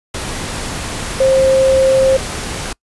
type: tone in noise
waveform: sine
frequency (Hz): 530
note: C5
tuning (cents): +22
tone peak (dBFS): -8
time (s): 1.2-2.17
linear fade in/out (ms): 5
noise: pink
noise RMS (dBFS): -23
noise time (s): 0.14-2.73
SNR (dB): +12
effects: noise-tail reverb RT60 0.1 s tail -26 dB re dry + resampled to 24000 Hz